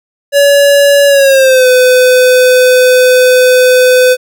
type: tone with pitch glide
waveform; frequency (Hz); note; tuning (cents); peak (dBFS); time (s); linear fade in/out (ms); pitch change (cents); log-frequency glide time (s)
square; 567 to 505.1; C#5 to B4; +39 to +39; -4; 0.32-4.17; 50; -200; 1.07-1.68
effects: none